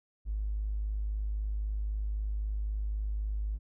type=tone; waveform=triangle; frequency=51.91 Hz; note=G#1; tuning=in tune; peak=-26 dBFS; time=0.25-3.59 s; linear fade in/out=50 ms; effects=tanh soft clip ceiling -28 dBFS